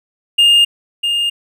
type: tone with echo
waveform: triangle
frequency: 2824 Hz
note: F7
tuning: 19 cents sharp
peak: -5 dBFS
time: 0.38-0.65 s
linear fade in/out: 10 ms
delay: 650 ms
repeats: 1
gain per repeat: -7 dB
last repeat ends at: 1.3 s
effects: none